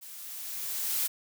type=noise with level ramp; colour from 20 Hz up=blue; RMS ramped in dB=-46 to -28 dBFS; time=0.01-1.08 s; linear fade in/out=20 ms; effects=none